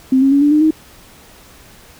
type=tone with pitch steps; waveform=sine; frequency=261.6 / 271.3 / 281.3 / 291.8 / 302.6 / 313.8 Hz; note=C4 / C#4 / C#4 / D4 / D#4 / D#4; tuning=0 / -37 / +26 / -11 / -48 / +15 cents; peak=-8 dBFS; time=0.12-0.708 s; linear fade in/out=5 ms; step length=98 ms; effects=pink hiss -43 dBFS RMS until 1.99 s